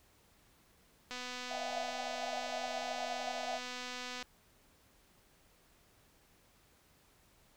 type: click train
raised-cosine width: 0.2 ms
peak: -26 dBFS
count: 777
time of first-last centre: 1.11-4.226 s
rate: 249 Hz
type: band-pass noise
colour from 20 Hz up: pink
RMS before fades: -41 dBFS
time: 1.49-3.6 s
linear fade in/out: 50 ms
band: 640 to 770 Hz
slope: 96 dB/octave
effects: pink hiss -67 dBFS RMS until 7.56 s